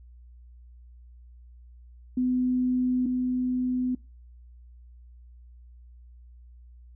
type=tone pair in turn; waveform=sine; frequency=252.1 / 252.1 Hz; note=B3 / B3; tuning=+36 / +36 cents; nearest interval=unison; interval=0 cents; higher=neither; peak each=-22 / -24 dBFS; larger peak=first; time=2.17-3.06 / 3.06-3.95 s; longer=neither; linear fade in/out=5 ms; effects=noise-tail reverb RT60 0.3 s tail -23 dB re dry + added 60 Hz sine -47 dBFS peak until 6.95 s